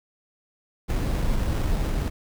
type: noise with sample-and-hold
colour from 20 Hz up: brown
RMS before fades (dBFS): -24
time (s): 0.88-2.1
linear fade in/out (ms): 20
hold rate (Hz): 4410
effects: none